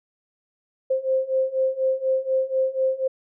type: beating tone pair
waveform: sine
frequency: 523.3 / 527.4 Hz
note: C5 / C5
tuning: 0 / +14 cents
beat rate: 4.1 Hz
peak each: -24 / -22 dBFS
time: 0.9-3.08 s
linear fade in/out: 10 ms
effects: none